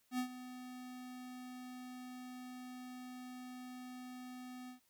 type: tone with ADSR envelope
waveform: square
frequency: 251.6 Hz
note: B3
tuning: 32 cents sharp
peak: -34 dBFS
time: 0.11-4.8 s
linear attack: 76 ms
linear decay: 90 ms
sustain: -14 dB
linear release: 110 ms
effects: white hiss -75 dBFS RMS until 4.89 s